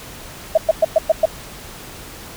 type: tone bursts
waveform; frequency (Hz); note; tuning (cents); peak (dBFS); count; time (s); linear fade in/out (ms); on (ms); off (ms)
sine; 641; E5; -49; -8; 6; 0.55-1.256; 5; 26; 110
effects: pink hiss -36 dBFS RMS until 2.36 s